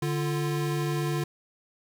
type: tone pair together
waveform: square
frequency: 146.83 / 346.4 Hz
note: D3 / F4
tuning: 0 / -14 cents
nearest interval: octave + minor third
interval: 1486 cents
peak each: -28 / -32 dBFS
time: 0.02-1.24 s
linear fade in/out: 5 ms
effects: none